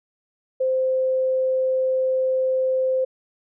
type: tone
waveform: sine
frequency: 520 Hz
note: C5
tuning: 11 cents flat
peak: -18 dBFS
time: 0.6-3.05 s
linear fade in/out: 10 ms
effects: none